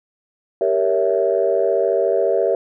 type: chord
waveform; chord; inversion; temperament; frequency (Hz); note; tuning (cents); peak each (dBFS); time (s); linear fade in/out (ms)
sine; G diminished seventh; none; equal with one note detuned; 392 / 466.2 / 560.8 / 659.3; G4 / Bb4 / Db5 / Fb5; 0 / 0 / +20 / 0; -20; 0.61-2.55; 2
effects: tanh soft clip ceiling -5 dBFS